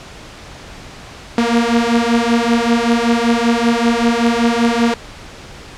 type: beating tone pair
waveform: sawtooth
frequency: 231.7 / 236.9 Hz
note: A#3 / A#3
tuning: -10 / +28 cents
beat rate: 5.2 Hz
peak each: -11 dBFS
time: 1.38-4.94 s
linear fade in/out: 2 ms
effects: pink hiss -35 dBFS RMS until 5.77 s + low-pass 6000 Hz 12 dB/octave